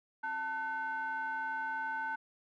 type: ring-modulated tone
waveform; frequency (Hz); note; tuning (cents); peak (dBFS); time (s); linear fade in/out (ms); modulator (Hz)
triangle; 311.5; D#4; +2; -29; 0.23-2.16; 10; 1200
effects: none